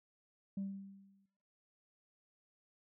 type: tone with exponential decay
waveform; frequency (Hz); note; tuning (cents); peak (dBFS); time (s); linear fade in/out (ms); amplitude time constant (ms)
sine; 196; G3; 0; -34; 0.57-1.26; 5; 150
effects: noise-tail reverb RT60 0.7 s tail -18 dB re dry + tanh soft clip ceiling -34 dBFS